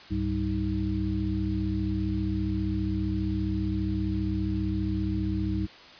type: tone cluster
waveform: sine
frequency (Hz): 67.2 / 102.2 / 194.2 / 314.1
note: C2 / G#2 / G3 / D#4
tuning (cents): +47 / -27 / -16 / +16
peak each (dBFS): -31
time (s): 0.1-5.67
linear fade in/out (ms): 20
effects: white hiss -48 dBFS RMS until 5.99 s + resampled to 11025 Hz